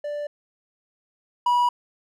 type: tone pair in turn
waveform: triangle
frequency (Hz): 587.3 / 972.4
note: D5 / B5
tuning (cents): 0 / -27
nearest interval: major sixth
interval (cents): 873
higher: second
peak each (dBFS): -25 / -15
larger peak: second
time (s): 0.04-0.27 / 1.46-1.69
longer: neither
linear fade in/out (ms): 5
effects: none